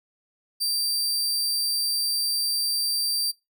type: tone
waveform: sawtooth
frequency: 4690 Hz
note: D8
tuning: 3 cents flat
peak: -20 dBFS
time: 0.6-3.32 s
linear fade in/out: 20 ms
effects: noise-tail reverb RT60 0.2 s tail -23 dB re dry